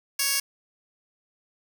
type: tone with high-pass filter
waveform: 15% pulse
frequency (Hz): 554.4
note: C#5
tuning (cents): 0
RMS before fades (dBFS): -25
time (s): 0.19-0.4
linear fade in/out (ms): 5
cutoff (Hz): 4100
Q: 0.67
effects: none